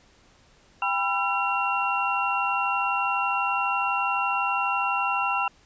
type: tone cluster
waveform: sine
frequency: 795 / 989 / 1347 / 2746 Hz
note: G5 / B5 / E6 / F7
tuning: +24 / +2 / +37 / -30 cents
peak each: -28 dBFS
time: 0.82-5.48 s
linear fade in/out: 2 ms
effects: pink hiss -58 dBFS RMS until 5.65 s + resampled to 16000 Hz